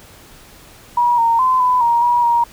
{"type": "tone with pitch steps", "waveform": "sine", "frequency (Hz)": [962, 923, 1026, 1001, 940, 962, 943], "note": ["B5", "A#5", "C6", "B5", "A#5", "B5", "A#5"], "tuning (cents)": [-46, -17, -34, 23, 14, -46, 20], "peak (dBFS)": -11, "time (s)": [0.97, 2.44], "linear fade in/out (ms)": 5, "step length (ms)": 210, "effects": ["pink hiss -43 dBFS RMS until 2.52 s"]}